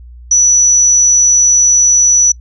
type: tone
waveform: sine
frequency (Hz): 5920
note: F#8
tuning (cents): 0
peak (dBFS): -5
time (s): 0.31-2.32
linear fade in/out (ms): 5
effects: noise-tail reverb RT60 0.1 s tail -26 dB re dry + added 60 Hz sine -31 dBFS peak until 2.4 s